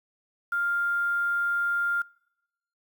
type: tone with quantisation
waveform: sine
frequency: 1400 Hz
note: F6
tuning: 4 cents sharp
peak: -24 dBFS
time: 0.52-2.02 s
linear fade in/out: 5 ms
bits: 8
effects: noise-tail reverb RT60 0.9 s tail -25 dB re dry